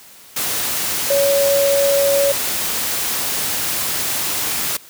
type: tone in noise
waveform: sine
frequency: 560 Hz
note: C#5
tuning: 18 cents sharp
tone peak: -13 dBFS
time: 1.1-2.32 s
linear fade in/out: 5 ms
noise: white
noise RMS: -21 dBFS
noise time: 0.36-4.77 s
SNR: +5 dB
effects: white hiss -43 dBFS RMS until 4.89 s + high-pass 60 Hz 12 dB/octave